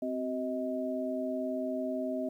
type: tone cluster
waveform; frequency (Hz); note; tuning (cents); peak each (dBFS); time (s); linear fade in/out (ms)
sine; 260.1 / 378.1 / 631; C4 / F#4 / D#5; -10 / +38 / +24; -34 / -40 / -34; 0.02-2.29; 5
effects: 11-bit